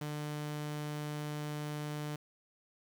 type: tone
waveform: sawtooth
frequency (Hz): 149.3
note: D3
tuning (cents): +29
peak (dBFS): -33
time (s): 0.01-2.16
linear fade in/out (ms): 5
effects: 10-bit